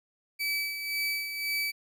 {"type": "tone with tremolo", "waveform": "30% pulse", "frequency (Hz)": 2300, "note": "D7", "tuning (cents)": -37, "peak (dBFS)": -25, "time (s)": [0.39, 1.72], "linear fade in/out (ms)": 20, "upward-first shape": "sine", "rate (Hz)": 1.9, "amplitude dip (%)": 55, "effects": []}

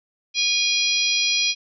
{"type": "harmonic tone with a mistuned harmonic", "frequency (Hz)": 818, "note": "G#5", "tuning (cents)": -26, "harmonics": [3, 4, 5, 6, 7], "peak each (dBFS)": [-23, -24, -25, -26, -26], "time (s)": [0.34, 1.55], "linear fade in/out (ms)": 50, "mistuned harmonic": 6, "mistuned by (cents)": 25, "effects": []}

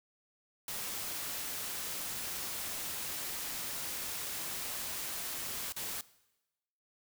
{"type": "noise with dropouts", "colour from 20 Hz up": "white", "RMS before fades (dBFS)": -39, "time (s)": [0.68, 6.01], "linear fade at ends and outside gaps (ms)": 2, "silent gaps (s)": [5.723, 5.763], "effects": ["noise-tail reverb RT60 1.0 s tail -20 dB re dry"]}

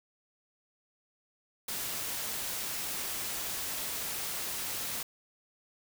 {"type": "noise", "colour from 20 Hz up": "white", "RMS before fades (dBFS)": -36, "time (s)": [1.68, 5.03], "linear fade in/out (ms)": 5, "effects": []}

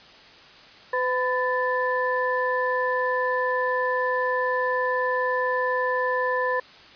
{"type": "tone cluster", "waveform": "sine", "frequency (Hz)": [507, 1005, 1757], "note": ["B4", "B5", "A6"], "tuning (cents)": [45, 30, -3], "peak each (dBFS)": [-25, -26, -27], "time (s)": [0.93, 6.6], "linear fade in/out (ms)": 5, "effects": ["white hiss -48 dBFS RMS until 6.95 s", "resampled to 11025 Hz"]}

